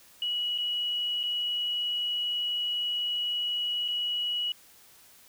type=tone with dropouts; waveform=sine; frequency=2922 Hz; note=F#7; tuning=22 cents flat; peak=-27 dBFS; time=0.22-4.52 s; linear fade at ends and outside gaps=2 ms; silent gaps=0.579-0.584 / 1.232-1.236 / 3.88-3.884 s; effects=white hiss -56 dBFS RMS until 5.28 s